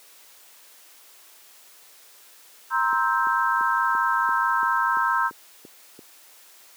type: chord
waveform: sine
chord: C dominant seventh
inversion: third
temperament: just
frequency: 941.9 / 1046.5 / 1308.1 / 1569.8 Hz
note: Bb5 / C6 / E6 / G6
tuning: +18 / 0 / -14 / +2 cents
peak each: -25 dBFS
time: 2.7-5.31 s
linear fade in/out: 50 ms
type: click train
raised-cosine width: 3 ms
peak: -22 dBFS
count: 10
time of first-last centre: 2.93-5.991 s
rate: 2.94 Hz
effects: white hiss -51 dBFS RMS until 6.76 s + high-pass 400 Hz 12 dB/octave